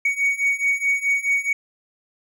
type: beating tone pair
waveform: triangle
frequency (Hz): 2237 / 2241.7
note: C#7 / C#7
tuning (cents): +15 / +19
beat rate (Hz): 4.7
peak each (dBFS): -21 / -19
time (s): 0.05-1.53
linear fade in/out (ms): 5
effects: none